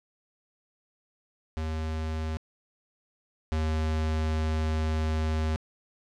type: tone pair in turn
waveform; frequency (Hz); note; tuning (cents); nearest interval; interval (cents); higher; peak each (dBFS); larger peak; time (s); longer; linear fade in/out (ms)
square; 79 / 78.54; D#2 / D#2; +27 / +17; unison; 10; first; -30 / -26; second; 1.57-2.37 / 3.52-5.56; second; 0
effects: low-pass 6000 Hz 12 dB/octave + 10-bit